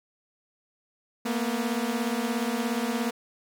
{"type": "beating tone pair", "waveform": "sawtooth", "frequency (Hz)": [226.5, 243.5], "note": ["A#3", "B3"], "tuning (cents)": [-50, -24], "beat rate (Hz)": 17, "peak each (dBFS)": -25, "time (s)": [1.25, 3.11], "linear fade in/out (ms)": 10, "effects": []}